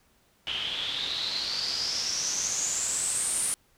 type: noise with low-pass filter sweep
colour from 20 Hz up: white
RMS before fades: -30 dBFS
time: 0.47-3.54 s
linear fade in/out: 0 ms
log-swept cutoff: 3000 to 9600 Hz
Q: 9.1
effects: pink hiss -65 dBFS RMS until 3.77 s